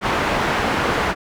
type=low-pass noise; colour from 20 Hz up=white; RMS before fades=-20 dBFS; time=0.01-1.15 s; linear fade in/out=50 ms; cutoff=1500 Hz; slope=12 dB/octave; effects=none